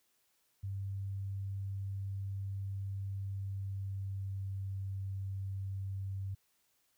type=tone with pitch glide; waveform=sine; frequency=98 to 97.04 Hz; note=G2 to G2; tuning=0 to -17 cents; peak=-36 dBFS; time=0.63-6.35 s; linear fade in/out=10 ms; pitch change=-17 cents; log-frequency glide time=3.23-4.76 s; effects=white hiss -75 dBFS RMS until 6.97 s